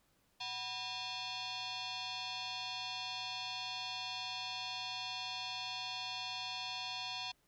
sine tone with frequency modulation, 116.54 Hz, A#2, in tune, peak -39 dBFS, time 0.4-7.32 s, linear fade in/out 10 ms, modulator 861 Hz, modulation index 5.4, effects pink hiss -74 dBFS RMS until 7.47 s

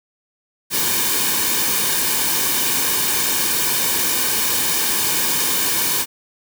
white noise with comb filter, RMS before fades -19 dBFS, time 0.7-6.06 s, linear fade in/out 50 ms, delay 1.5 ms, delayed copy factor -0.65, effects none

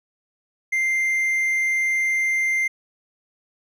triangle tone, 2093 Hz, C7, in tune, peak -17 dBFS, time 0.72-2.68 s, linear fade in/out 10 ms, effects none

